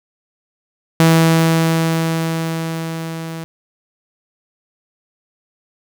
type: tone with level ramp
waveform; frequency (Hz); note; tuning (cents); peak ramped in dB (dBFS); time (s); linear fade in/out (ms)
sawtooth; 163.3; E3; -16; -4 to -22; 1-3.44; 0
effects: none